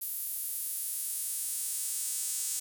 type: tone with high-pass filter sweep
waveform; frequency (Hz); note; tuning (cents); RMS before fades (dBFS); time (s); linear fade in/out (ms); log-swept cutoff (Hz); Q
sawtooth; 254.6; C4; -47; -35; 0.01-2.6; 10; 12000 to 8000; 2.1
effects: none